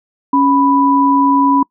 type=tone pair together; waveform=sine; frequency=277.5 / 989 Hz; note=C#4 / B5; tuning=+2 / +2 cents; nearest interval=octave + minor seventh; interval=2200 cents; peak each=-11 dBFS; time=0.33-1.63 s; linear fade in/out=5 ms; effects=noise-tail reverb RT60 0.1 s tail -26 dB re dry